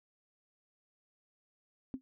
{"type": "tone with exponential decay", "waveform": "sine", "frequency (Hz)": 261.6, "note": "C4", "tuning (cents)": 0, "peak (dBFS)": -31, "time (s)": [1.94, 2.01], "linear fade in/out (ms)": 0, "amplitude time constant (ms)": 15, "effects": []}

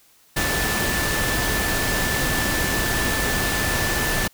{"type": "tone in noise", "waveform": "sine", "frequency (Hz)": 1757, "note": "A6", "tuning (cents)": -3, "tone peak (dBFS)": -26, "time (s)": [0.36, 4.28], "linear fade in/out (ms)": 10, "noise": "pink", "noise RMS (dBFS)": -23, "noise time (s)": [0.36, 4.28], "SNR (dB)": -6, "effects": ["white hiss -56 dBFS RMS until 4.33 s"]}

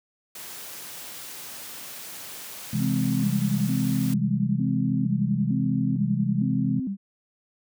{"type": "high-pass noise", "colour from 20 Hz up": "white", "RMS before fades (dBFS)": -39, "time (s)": [0.35, 4.14], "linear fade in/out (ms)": 5, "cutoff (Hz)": 100, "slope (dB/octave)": 24}
{"type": "chord", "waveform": "sine", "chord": "C augmented", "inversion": "none", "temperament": "equal with one note detuned", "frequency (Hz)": [131.42, 164.81, 207.7], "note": ["C3", "E3", "G#3"], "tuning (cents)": [8, 0, 0], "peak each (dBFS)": [-27, -28, -26], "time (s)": [2.73, 6.8], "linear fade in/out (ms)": 5}
{"type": "tone with vibrato", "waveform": "sine", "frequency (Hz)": 226.2, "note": "A3", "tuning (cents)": 48, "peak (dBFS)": -26, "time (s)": [2.78, 6.97], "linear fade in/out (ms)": 50, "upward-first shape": "square", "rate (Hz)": 1.1, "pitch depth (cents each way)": 240}
{"effects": []}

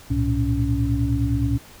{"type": "tone cluster", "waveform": "sine", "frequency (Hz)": [65.4, 109.3, 119, 281.2], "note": ["C2", "A2", "A#2", "C#4"], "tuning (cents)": [0, -11, 36, 25], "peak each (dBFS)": -24, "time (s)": [0.1, 1.58], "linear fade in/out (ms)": 10, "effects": ["pink hiss -46 dBFS RMS until 1.8 s"]}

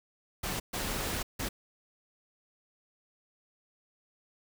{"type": "noise bursts at uneven times", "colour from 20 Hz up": "pink", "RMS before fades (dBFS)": -34, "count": 3, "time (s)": [[0.43, 0.6], [0.73, 1.23], [1.39, 1.49]], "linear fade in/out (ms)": 10, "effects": []}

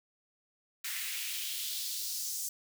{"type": "noise with high-pass filter sweep", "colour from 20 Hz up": "white", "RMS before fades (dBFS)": -37, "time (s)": [0.84, 2.49], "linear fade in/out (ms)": 5, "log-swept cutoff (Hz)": [1800, 6600], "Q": 2, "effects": []}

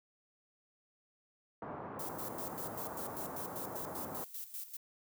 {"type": "low-pass noise", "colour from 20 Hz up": "white", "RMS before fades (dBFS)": -44, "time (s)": [1.62, 4.24], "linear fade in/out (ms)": 2, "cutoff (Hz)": 1100, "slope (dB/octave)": 24}
{"type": "noise with tremolo", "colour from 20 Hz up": "violet", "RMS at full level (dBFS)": -43, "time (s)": [1.99, 4.77], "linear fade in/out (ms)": 5, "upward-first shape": "square", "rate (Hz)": 5.1, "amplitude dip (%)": 70}
{"effects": ["high-pass 100 Hz 12 dB/octave"]}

